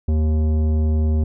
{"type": "tone with tanh clipping", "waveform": "triangle", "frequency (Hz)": 77.6, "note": "D#2", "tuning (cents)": -4, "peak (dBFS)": -17, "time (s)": [0.08, 1.24], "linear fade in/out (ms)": 5, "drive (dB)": 17, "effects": []}